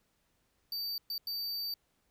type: tone bursts at uneven times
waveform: square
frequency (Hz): 4621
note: D8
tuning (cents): -29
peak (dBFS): -35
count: 3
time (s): 0.72-0.98 / 1.1-1.18 / 1.27-1.74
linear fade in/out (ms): 2
effects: pink hiss -75 dBFS RMS until 2.1 s